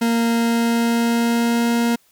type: tone with pitch glide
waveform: 40% pulse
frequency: 231.7 to 234.7 Hz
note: A#3 to A#3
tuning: -10 to +12 cents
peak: -15 dBFS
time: 0.01-1.96 s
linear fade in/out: 10 ms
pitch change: +22 cents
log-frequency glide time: 0.29-1.71 s
effects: white hiss -58 dBFS RMS until 2.11 s